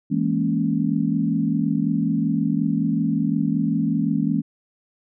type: chord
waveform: sine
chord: A# half-diminished seventh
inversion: second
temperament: equal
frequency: 164.81 / 207.7 / 233.1 / 277.2 Hz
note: E3 / G#3 / A#3 / C#4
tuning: 0 / 0 / 0 / 0 cents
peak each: -24 dBFS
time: 0.1-4.42 s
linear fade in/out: 20 ms
effects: none